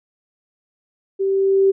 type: tone with level ramp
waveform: sine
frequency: 388.8 Hz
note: G4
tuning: 14 cents flat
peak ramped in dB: -17 to -10 dBFS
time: 1.19-1.72 s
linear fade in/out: 20 ms
effects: none